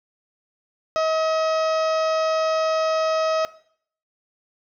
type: harmonic tone with a mistuned harmonic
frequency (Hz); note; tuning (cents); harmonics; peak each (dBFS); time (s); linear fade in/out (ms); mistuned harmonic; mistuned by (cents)
637; D#5; +41; 1 / 2 / 3 / 4 / 5 / 6 / 7 / 8 / 9 / 10; -20 / -24 / -37 / -37 / -41 / -41 / -46 / -36 / -45 / -45; 0.96-3.45; 0; 9; +20
effects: noise-tail reverb RT60 0.6 s tail -18 dB re dry